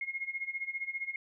sine tone with tremolo, 2152 Hz, C7, 48 cents sharp, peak -31 dBFS, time 0.01-1.16 s, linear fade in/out 2 ms, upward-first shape sine, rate 15 Hz, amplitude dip 85%, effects none

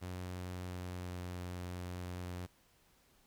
sawtooth tone with pitch glide, 90.7 to 89.55 Hz, F#2 to F2, -34 to +44 cents, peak -37 dBFS, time 0.01-2.47 s, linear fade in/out 20 ms, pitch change -22 cents, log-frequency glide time 0.56-1.26 s, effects pink hiss -69 dBFS RMS until 3.26 s

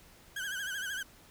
35% pulse tone with vibrato, 1568 Hz, G6, in tune, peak -33 dBFS, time 0.36-1.03 s, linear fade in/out 5 ms, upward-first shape triangle, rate 13 Hz, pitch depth 120 cents each way, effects pink hiss -58 dBFS RMS until 1.3 s

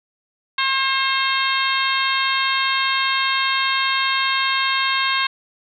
harmonic tone with a mistuned harmonic, 535 Hz, C5, 38 cents sharp, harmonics 2 / 3 / 4 / 5 / 6 / 7 / 8, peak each -22 / -24 / -25 / -26 / -27 / -27 / -28 dBFS, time 0.58-5.27 s, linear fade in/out 5 ms, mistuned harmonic 7, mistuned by -21 cents, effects none

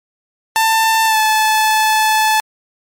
sawtooth tone with pitch glide, 891 to 868.6 Hz, A5 to A5, +22 to -23 cents, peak -7 dBFS, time 0.56-2.4 s, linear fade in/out 0 ms, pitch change -45 cents, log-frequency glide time 1.06-1.18 s, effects MP3 64 kbps

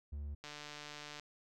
triangle tone, 72.6 Hz, D2, 19 cents flat, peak -38 dBFS, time 0.12-0.35 s, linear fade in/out 10 ms
click train, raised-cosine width 0.2 ms, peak -30 dBFS, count 113, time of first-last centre 0.44-1.197 s, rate 148 Hz
effects none

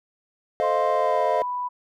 triangle chord, F dominant seventh, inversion first, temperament equal, 440 / 523.3 / 622.3 / 698.5 Hz, A4 / C5 / Eb5 / F5, 0 / 0 / 0 / 0 cents, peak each -27 / -25 / -22 / -23 dBFS, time 0.6-1.42 s, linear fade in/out 0 ms
sine tone with pitch glide, 1046.5 to 988.3 Hz, C6 to B5, 0 to +1 cents, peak -25 dBFS, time 0.62-1.69 s, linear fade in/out 20 ms, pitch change -99 cents, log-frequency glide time 0.93-1.26 s
effects none

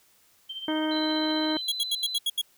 sine tone with tremolo, 3128 Hz, G7, 4 cents flat, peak -32 dBFS, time 0.49-1.62 s, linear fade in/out 10 ms, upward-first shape sine, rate 15 Hz, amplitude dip 60%
harmonic tone, 310.8 Hz, D#4, 2 cents flat, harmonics 1 / 2 / 3 / 4 / 5 / 6 / 7, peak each -26 / -33 / -35 / -42 / -38 / -46 / -44 dBFS, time 0.68-1.57 s, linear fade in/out 2 ms
sine tone, 4022 Hz, B7, 31 cents sharp, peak -31 dBFS, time 0.91-2.19 s, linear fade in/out 10 ms
45% pulse tone bursts, 3322 Hz, G#7, in tune, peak -23 dBFS, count 7, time 1.68-2.415 s, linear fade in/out 5 ms, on 39 ms, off 77 ms
effects white hiss -62 dBFS RMS until 2.57 s

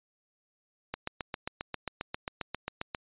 click train, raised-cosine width 0.3 ms, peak -17 dBFS, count 16, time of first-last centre 0.94-2.948 s, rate 7.47 Hz, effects resampled to 8000 Hz

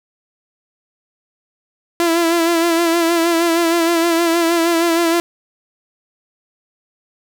sawtooth tone with vibrato, 336.1 Hz, E4, 34 cents sharp, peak -9 dBFS, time 2-5.2 s, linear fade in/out 0 ms, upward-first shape sine, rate 6.4 Hz, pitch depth 43 cents each way, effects 7-bit

